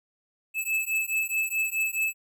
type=beating tone pair; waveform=square; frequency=2609 / 2613.7 Hz; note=E7 / E7; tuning=-18 / -15 cents; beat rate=4.7 Hz; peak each=-29 dBFS; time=0.54-2.14 s; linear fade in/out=50 ms; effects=none